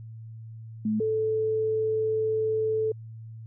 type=tone pair in turn; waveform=sine; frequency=215.7 / 437.7 Hz; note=A3 / A4; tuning=-34 / -9 cents; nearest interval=octave; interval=1225 cents; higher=second; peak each=-23 dBFS; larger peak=neither; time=0.85-1 / 1-2.92 s; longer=second; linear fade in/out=5 ms; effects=added 112 Hz sine -39 dBFS peak until 3.46 s